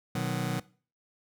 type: chord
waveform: sawtooth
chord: B major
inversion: none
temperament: just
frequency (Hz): 123.47 / 154.34 / 185.21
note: B2 / D#3 / F#3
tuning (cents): 0 / -14 / +2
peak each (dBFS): -29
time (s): 0.15-0.6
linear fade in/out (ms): 5
effects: noise-tail reverb RT60 0.4 s tail -20 dB re dry